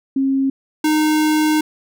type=tone pair in turn; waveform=sine / square; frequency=270 / 307.8 Hz; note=C#4 / D#4; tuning=-45 / -19 cents; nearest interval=major second; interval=226 cents; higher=second; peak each=-14 / -14 dBFS; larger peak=neither; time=0.16-0.5 / 0.84-1.61 s; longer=second; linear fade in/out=5 ms; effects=none